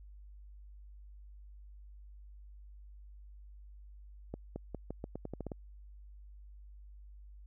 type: accelerating click train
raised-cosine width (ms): 2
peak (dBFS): -26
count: 11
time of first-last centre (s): 4.34-5.518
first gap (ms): 220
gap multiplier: 0.85
effects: added 50 Hz sine -50 dBFS peak until 7.46 s